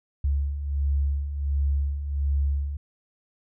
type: beating tone pair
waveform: sine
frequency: 69.3 / 70.7 Hz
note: C#2 / C#2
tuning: 0 / +35 cents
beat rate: 1.4 Hz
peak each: -30 / -23 dBFS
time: 0.24-2.77 s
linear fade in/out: 5 ms
effects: none